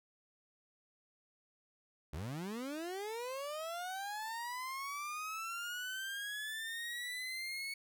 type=linear sweep; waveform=30% pulse; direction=up; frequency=65.4 to 2217 Hz; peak=-37 dBFS; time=2.13-7.74 s; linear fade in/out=5 ms; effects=none